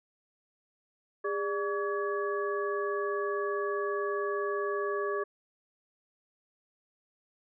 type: tone cluster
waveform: sine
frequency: 406.2 / 591 / 1140 / 1684 Hz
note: G#4 / D5 / C#6 / G#6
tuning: -38 / +11 / +48 / +24 cents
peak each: -31 / -38 / -35 / -39 dBFS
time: 1.24-5.24 s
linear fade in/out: 10 ms
effects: none